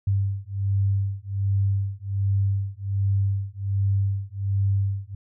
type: beating tone pair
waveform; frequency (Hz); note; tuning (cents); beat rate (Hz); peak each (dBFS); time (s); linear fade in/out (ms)
sine; 98 / 99.3; G2 / G2; 0 / +23; 1.3; -24; 0.07-5.15; 5
effects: none